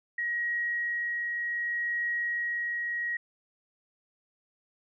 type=tone with tremolo; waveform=sine; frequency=1897 Hz; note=A#6; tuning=30 cents sharp; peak=-27 dBFS; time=0.18-3.17 s; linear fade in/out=5 ms; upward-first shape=triangle; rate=0.66 Hz; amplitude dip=25%; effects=none